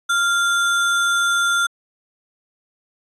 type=tone with sample-and-hold; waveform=sine; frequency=1393 Hz; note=F6; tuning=5 cents flat; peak=-15 dBFS; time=0.09-1.67 s; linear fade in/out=10 ms; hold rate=4900 Hz; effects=resampled to 24000 Hz